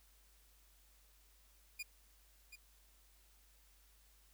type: tone with echo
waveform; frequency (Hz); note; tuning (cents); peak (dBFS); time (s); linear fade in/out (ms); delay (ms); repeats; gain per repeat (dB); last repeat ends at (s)
sawtooth; 2432; D#7; -40; -38; 1.79-1.83; 10; 730; 1; -10; 2.56
effects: added 50 Hz sine -67 dBFS peak until 4.33 s + white hiss -70 dBFS RMS until 4.33 s